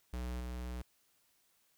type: tone with level steps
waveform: square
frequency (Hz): 61.5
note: B1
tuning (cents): -7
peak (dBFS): -38 / -40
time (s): 0.13-0.82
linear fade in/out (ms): 5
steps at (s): 0.4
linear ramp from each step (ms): 5
effects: white hiss -73 dBFS RMS until 1.77 s